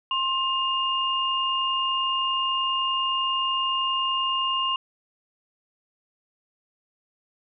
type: tone pair together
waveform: sine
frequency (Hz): 1058.2 / 2825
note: C6 / F7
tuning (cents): +19 / +19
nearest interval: octave + perfect fourth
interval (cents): 1700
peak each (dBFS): -25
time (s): 0.11-4.76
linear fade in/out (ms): 2
effects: none